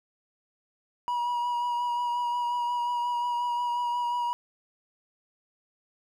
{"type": "tone with vibrato", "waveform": "triangle", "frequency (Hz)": 964, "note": "B5", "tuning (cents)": -42, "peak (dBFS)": -24, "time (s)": [1.08, 4.33], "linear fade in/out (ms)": 0, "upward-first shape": "sine", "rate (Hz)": 5.6, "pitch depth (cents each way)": 18, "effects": []}